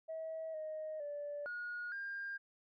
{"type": "tone with pitch steps", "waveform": "sine", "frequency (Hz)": [643, 623, 582, 1443, 1603], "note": ["E5", "D#5", "D5", "F#6", "G6"], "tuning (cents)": [-43, 2, -16, -44, 38], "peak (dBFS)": -39, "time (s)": [0.08, 2.38], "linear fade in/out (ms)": 20, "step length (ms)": 460, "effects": ["tanh soft clip ceiling -36 dBFS"]}